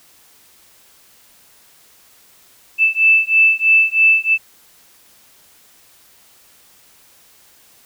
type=beating tone pair; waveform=sine; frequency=2637 / 2640.1 Hz; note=E7 / E7; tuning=0 / +2 cents; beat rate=3.1 Hz; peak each=-13 dBFS; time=2.78-4.38 s; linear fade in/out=50 ms; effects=white hiss -50 dBFS RMS until 7.85 s